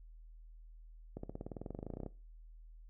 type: accelerating click train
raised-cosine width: 2 ms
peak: -29 dBFS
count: 21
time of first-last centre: 1.17-2.063 s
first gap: 64 ms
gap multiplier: 0.96
effects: noise-tail reverb RT60 0.3 s tail -18 dB re dry + added 40 Hz sine -52 dBFS peak until 2.89 s